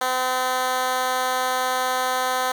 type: tone with high-pass filter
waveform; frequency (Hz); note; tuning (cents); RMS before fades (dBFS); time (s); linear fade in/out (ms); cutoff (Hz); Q
10% pulse; 255.6; C4; -40; -23; 0.01-2.52; 5; 650; 1.1
effects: 7-bit